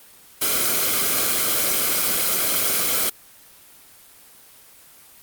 white noise with comb filter, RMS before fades -20 dBFS, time 0.41-3.1 s, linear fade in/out 10 ms, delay 1.1 ms, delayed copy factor -0.8, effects white hiss -48 dBFS RMS until 5.22 s + Opus 24 kbps

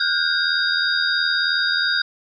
sine tone cluster, 1431 / 1510 / 1593 / 3739 / 4809 Hz, F6 / F#6 / G6 / A#7 / D8, +42 / +35 / +27 / +4 / +40 cents, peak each -24 dBFS, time 0-2.02 s, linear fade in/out 5 ms, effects none

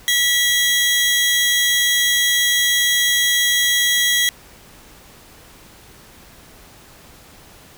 sawtooth tone pair together, 1951 / 3281 Hz, B6 / G#7, -22 / -22 cents, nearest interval major sixth, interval 900 cents, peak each -14 dBFS, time 0.08-4.29 s, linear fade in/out 0 ms, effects pink hiss -45 dBFS RMS until 7.77 s

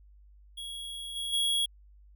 square tone with level steps, 3322 Hz, G#7, in tune, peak -38 / -33 / -26 dBFS, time 0.57-1.66 s, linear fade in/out 10 ms, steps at 1.15 / 1.32 s, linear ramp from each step 20 ms, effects added 50 Hz sine -53 dBFS peak until 2.15 s

